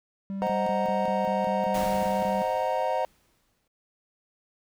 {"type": "tone bursts", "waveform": "triangle", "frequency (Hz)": 195.5, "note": "G3", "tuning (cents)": -4, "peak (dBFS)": -28, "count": 11, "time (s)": [0.3, 2.42], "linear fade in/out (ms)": 0, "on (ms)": 170, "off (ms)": 25}
{"type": "chord", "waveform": "triangle", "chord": "C half-diminished seventh", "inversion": "none", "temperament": "equal", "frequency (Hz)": [523.3, 622.3, 740, 932.3], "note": ["C5", "Eb5", "Gb5", "Bb5"], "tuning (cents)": [0, 0, 0, 0], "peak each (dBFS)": -28, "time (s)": [0.42, 3.05], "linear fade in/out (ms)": 0}
{"type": "noise with exponential decay", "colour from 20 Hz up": "pink", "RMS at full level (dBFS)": -35, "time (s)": [1.74, 3.68], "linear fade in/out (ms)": 5, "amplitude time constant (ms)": 420}
{"effects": []}